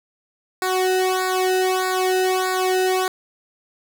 sawtooth tone with flanger, 372.1 Hz, F#4, 10 cents sharp, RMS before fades -20 dBFS, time 0.62-3.08 s, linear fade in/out 2 ms, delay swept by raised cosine 0.33 to 0.92 ms, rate 1.6 Hz, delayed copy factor -1, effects none

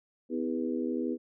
harmonic tone with a mistuned harmonic, 80.8 Hz, E2, 34 cents flat, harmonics 3 / 4 / 5 / 6, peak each -32 / -34 / -36 / -38 dBFS, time 0.29-1.18 s, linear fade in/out 50 ms, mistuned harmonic 3, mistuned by +62 cents, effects none

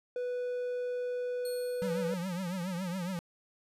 triangle tone, 493.9 Hz, B4, in tune, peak -30 dBFS, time 0.16-2.14 s, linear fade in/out 2 ms
15% pulse tone with exponential decay, 4314 Hz, C#8, 48 cents flat, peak -35 dBFS, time 1.45-2.7 s, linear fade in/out 2 ms, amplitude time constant 270 ms
square tone with vibrato, 181.2 Hz, F#3, 36 cents flat, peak -34 dBFS, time 1.82-3.19 s, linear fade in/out 0 ms, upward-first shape triangle, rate 7.2 Hz, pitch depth 140 cents each way
effects resampled to 32000 Hz

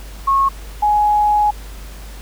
sine tone pair in turn, 1092 / 836.8 Hz, C#6 / G#5, -26 / +13 cents, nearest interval perfect fourth, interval 461 cents, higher first, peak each -11 dBFS, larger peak neither, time 0.27-0.49 / 0.82-1.51 s, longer second, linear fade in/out 10 ms, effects added 50 Hz sine -31 dBFS peak until 2.21 s + pink hiss -40 dBFS RMS until 2.21 s

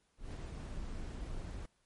brown noise with ADSR envelope, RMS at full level -40 dBFS, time 0.17-1.66 s, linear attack 170 ms, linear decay 9 ms, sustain -2 dB, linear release 6 ms, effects pink hiss -75 dBFS RMS until 1.85 s + MP3 48 kbps

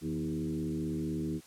sine tone with frequency modulation, 242.5 Hz, B3, 31 cents flat, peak -31 dBFS, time 0.01-1.41 s, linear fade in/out 50 ms, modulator 75.9 Hz, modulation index 1.6, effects white hiss -57 dBFS RMS until 1.46 s + low-pass 11000 Hz 12 dB/octave

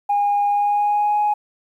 sine tone with pitch glide, 816 to 835.1 Hz, G#5 to G#5, -31 to +9 cents, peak -14 dBFS, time 0.09-1.34 s, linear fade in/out 10 ms, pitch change +40 cents, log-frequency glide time 0.48-1.19 s, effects tanh soft clip ceiling -12 dBFS + 9-bit

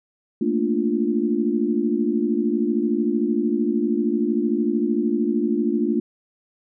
sine chord, Bb major seventh, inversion third, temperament equal, 220 / 233.1 / 293.7 / 349.2 Hz, A3 / Bb3 / D4 / F4, 0 / 0 / 0 / 0 cents, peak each -24 dBFS, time 0.41-6 s, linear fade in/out 5 ms, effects none

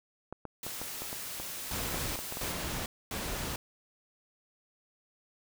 clicks, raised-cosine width 1 ms, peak -25 dBFS, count 12, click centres 0.326 / 0.453 / 0.666 / 0.816 / 1.02 / 1.129 / 1.4 / 1.945 / 2.19 / 2.324 / 2.371 / 2.509 s
white noise, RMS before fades -40 dBFS, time 0.63-2.52 s, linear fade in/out 2 ms
pink noise bursts, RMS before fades -36 dBFS, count 3, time 1.71-3.56 s, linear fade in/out 2 ms, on 450 ms, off 250 ms
effects none

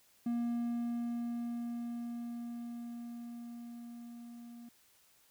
triangle tone with level ramp, 236.7 Hz, A#3, 27 cents sharp, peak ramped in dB -29 to -46 dBFS, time 0.26-4.69 s, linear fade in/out 5 ms, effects white hiss -67 dBFS RMS until 5.3 s

